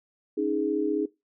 sine chord, C# suspended second, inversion none, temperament equal with one note detuned, 277.2 / 312.2 / 415.3 Hz, C#4 / D#4 / G#4, 0 / +6 / 0 cents, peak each -31 / -27 / -27 dBFS, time 0.37-1.06 s, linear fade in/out 10 ms, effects noise-tail reverb RT60 0.2 s tail -19 dB re dry

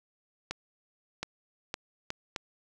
accelerating click train, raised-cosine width 0.2 ms, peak -16 dBFS, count 5, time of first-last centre 0.51-2.362 s, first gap 720 ms, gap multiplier 0.71, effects none

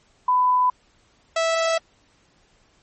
sine / sawtooth tone pair in turn, 1000 / 656 Hz, B5 / E5, +21 / -9 cents, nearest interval perfect fifth, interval 730 cents, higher first, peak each -15 dBFS, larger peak neither, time 0.28-0.7 / 1.36-1.78 s, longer neither, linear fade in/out 5 ms, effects pink hiss -60 dBFS RMS until 2.82 s + MP3 32 kbps

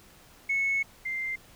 sine tone pair in turn, 2200 / 2090 Hz, C#7 / C7, -14 / -2 cents, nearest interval minor second, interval 88 cents, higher first, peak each -23 / -29 dBFS, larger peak first, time 0.49-0.83 / 1.05-1.36 s, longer first, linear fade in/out 10 ms, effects tanh soft clip ceiling -20 dBFS + pink hiss -55 dBFS RMS until 1.55 s

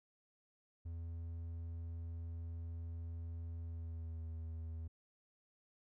triangle tone with pitch glide, 83.4 to 81.26 Hz, E2 to E2, +21 to -24 cents, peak -40 dBFS, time 0.85-4.88 s, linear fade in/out 10 ms, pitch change -45 cents, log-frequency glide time 3.63-4.22 s, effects none

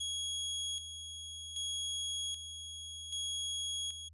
sawtooth tone with tremolo, 3322 Hz, G#7, in tune, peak -32 dBFS, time 0-4.09 s, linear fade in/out 10 ms, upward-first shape square, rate 0.64 Hz, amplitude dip 60%, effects added 80 Hz sine -55 dBFS peak until 4.13 s + resampled to 24000 Hz

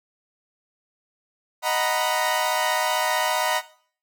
sawtooth chord, B major seventh, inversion first, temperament equal, 622.3 / 740 / 932.3 / 987.8 Hz, D#5 / F#5 / A#5 / B5, 0 / 0 / 0 / 0 cents, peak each -23 dBFS, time 1.62-3.62 s, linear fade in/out 50 ms, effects noise-tail reverb RT60 0.5 s tail -17 dB re dry

